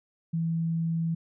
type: tone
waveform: sine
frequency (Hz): 164.81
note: E3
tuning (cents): 0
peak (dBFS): -25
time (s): 0.33-1.15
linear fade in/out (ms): 10
effects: none